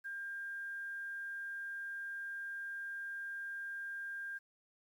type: tone with quantisation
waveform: sine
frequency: 1600 Hz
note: G6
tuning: 35 cents sharp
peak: -40 dBFS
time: 0.04-4.39 s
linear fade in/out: 20 ms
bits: 11
effects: none